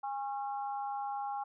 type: harmonic tone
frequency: 272.4 Hz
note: C#4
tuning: 30 cents flat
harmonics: 3 / 4 / 5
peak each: -35 / -44 / -48 dBFS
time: 0.03-1.44 s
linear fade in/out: 10 ms
effects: none